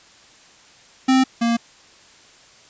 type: tone pair in turn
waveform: square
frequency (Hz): 261.6 / 233.1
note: C4 / A#3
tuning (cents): 0 / 0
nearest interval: major second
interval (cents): 200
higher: first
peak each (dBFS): -13 / -17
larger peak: first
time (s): 1.08-1.24 / 1.41-1.57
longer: neither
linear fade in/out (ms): 10
effects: white hiss -49 dBFS RMS until 2.69 s + resampled to 16000 Hz